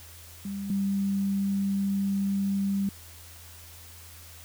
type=tone pair in turn; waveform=sine; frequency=198.4 / 197.26 Hz; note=G3 / G3; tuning=+21 / +11 cents; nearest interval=unison; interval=10 cents; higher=first; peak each=-31 / -24 dBFS; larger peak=second; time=0.45-0.7 / 0.7-2.89 s; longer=second; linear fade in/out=2 ms; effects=added 84 Hz sine -49 dBFS peak until 4.44 s + white hiss -49 dBFS RMS until 4.44 s